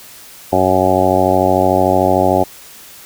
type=harmonic tone; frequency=93.4 Hz; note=F#2; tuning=17 cents sharp; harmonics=1 / 2 / 3 / 4 / 5 / 6 / 7 / 8 / 9; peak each=-22 / -22 / -19 / -18 / -23 / -17 / -17 / -17 / -19 dBFS; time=0.52-2.44 s; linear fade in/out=10 ms; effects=white hiss -38 dBFS RMS until 3.05 s